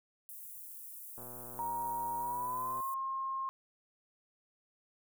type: high-pass noise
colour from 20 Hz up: white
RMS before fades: -48 dBFS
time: 0.29-2.94 s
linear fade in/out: 0 ms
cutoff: 10000 Hz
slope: 24 dB/octave
type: click train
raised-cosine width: 1 ms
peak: -37 dBFS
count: 199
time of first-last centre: 1.18-2.803 s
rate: 122 Hz
type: tone with pitch glide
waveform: sine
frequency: 941 to 1068.5 Hz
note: A#5 to C6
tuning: +16 to +36 cents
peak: -34 dBFS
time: 1.59-3.49 s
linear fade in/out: 0 ms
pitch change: +220 cents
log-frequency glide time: 2.18-2.85 s
effects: none